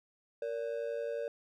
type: ring-modulated tone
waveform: triangle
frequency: 520 Hz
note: C5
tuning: 11 cents flat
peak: -29 dBFS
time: 0.42-1.28 s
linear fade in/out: 2 ms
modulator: 55.6 Hz
effects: none